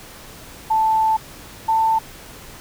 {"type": "tone pair in turn", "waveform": "sine", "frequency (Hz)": [880, 890.2], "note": ["A5", "A5"], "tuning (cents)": [0, 20], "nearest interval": "unison", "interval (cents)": 20, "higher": "second", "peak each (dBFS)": -14, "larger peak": "neither", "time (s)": [[0.7, 1.17], [1.68, 1.99]], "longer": "first", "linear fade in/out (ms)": 10, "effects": ["pink hiss -40 dBFS RMS until 2.6 s"]}